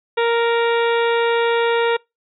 harmonic tone with a mistuned harmonic, 466.2 Hz, A#4, in tune, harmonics 1 / 2 / 3 / 4 / 5 / 6 / 7 / 8, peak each -16 / -22 / -26 / -28 / -30 / -32 / -33 / -34 dBFS, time 0.17-1.97 s, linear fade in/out 10 ms, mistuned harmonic 7, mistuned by +58 cents, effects noise-tail reverb RT60 0.2 s tail -25 dB re dry

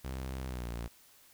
sawtooth tone with pitch glide, 65.4 to 58.26 Hz, C2 to A#1, 0 to 0 cents, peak -33 dBFS, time 0.04-0.88 s, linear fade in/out 10 ms, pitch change -200 cents, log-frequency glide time 0.45-0.68 s, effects white hiss -61 dBFS RMS until 1.33 s

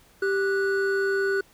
triangle tone pair together, 392 / 1474 Hz, G4 / F#6, 0 / -7 cents, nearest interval octave + major seventh, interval 2293 cents, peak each -21 / -25 dBFS, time 0.22-1.41 s, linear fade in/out 5 ms, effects pink hiss -57 dBFS RMS until 1.53 s

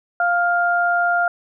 sine tone pair together, 699 / 1403.7 Hz, F5 / F6, +1 / +8 cents, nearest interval octave, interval 1207 cents, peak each -18 dBFS, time 0.2-1.28 s, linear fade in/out 2 ms, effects none

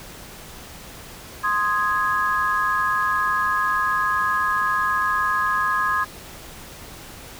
sine chord, Ab major, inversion first, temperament equal, 1046.5 / 1244.5 / 1661.2 Hz, C6 / Eb6 / Ab6, 0 / 0 / 0 cents, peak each -23 dBFS, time 1.43-6.05 s, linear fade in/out 20 ms, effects pink hiss -40 dBFS RMS until 7.39 s

